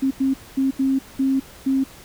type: tone bursts at uneven times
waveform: sine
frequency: 267.9 Hz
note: C4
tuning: 41 cents sharp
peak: -16 dBFS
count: 6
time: 0.02-0.11 / 0.2-0.34 / 0.57-0.71 / 0.79-0.99 / 1.19-1.4 / 1.66-1.84 s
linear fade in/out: 10 ms
effects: pink hiss -44 dBFS RMS until 2.04 s